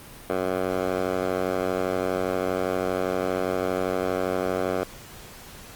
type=tone with band-pass filter; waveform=10% pulse; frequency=92.5 Hz; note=F#2; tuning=in tune; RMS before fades=-26 dBFS; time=0.3-4.84 s; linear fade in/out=0 ms; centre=710 Hz; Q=1.1; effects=pink hiss -44 dBFS RMS until 5.75 s + Opus 32 kbps